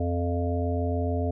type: harmonic tone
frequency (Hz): 86.9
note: F2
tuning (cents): -8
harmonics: 1 / 3 / 5 / 7 / 8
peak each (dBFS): -26 / -31 / -33 / -34 / -35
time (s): 0-1.31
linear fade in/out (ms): 5
effects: none